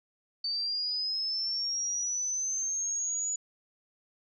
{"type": "linear sweep", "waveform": "sine", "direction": "up", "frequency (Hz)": [4559, 6910], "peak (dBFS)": -29, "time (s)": [0.44, 3.36], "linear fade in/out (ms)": 5, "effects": []}